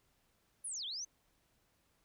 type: linear two-way sweep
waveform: sine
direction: down then up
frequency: 10880 to 3052 to 6340 Hz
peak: -39 dBFS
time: 0.64-1.05 s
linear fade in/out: 10 ms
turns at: 0.85 s
effects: pink hiss -75 dBFS RMS until 2.04 s